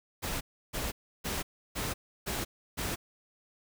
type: noise bursts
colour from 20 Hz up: pink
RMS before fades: -34 dBFS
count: 6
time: 0.22-2.96 s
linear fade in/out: 20 ms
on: 190 ms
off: 320 ms
effects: none